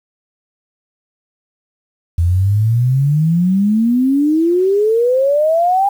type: exponential sweep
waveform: sine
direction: up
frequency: 82.41 to 811 Hz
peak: -10 dBFS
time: 2.18-5.89 s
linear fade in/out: 5 ms
effects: 7-bit